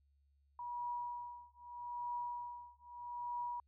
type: tone with tremolo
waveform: sine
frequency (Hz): 965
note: B5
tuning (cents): -40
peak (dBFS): -37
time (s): 0.59-3.6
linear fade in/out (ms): 2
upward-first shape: triangle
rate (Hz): 0.8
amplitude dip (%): 100
effects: added 70 Hz sine -70 dBFS peak until 3.67 s